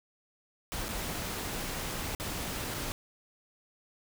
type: noise with dropouts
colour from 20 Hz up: pink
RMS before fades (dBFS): -36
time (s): 0.72-2.92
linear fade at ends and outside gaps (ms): 0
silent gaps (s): 0.883-0.889 / 2.149-2.199 / 2.742-2.746
effects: none